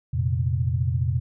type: chord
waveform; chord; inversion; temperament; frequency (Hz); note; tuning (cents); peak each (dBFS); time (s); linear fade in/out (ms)
sine; F suspended fourth; none; just; 87.31 / 116.41 / 130.96; F2 / Bb2 / C3; 0 / -2 / +2; -25; 0.13-1.2; 10
effects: none